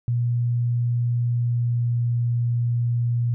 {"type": "tone with pitch glide", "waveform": "sine", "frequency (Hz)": [120, 119.31], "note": ["B2", "A#2"], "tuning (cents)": [-49, 41], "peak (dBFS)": -19, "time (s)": [0.08, 3.34], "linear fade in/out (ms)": 0, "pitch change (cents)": -10, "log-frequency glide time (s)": [1.29, 2.03], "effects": []}